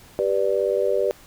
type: chord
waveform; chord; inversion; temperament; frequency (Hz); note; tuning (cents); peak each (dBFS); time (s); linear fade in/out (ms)
sine; G major; none; just; 392 / 490 / 588; G4 / B4 / D5; 0 / -14 / +2; -23; 0.19-1.11; 0
effects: pink hiss -49 dBFS RMS until 1.26 s